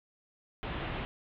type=low-pass noise; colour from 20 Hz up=pink; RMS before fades=-37 dBFS; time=0.63-1.05 s; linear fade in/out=0 ms; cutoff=3400 Hz; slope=48 dB/octave; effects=none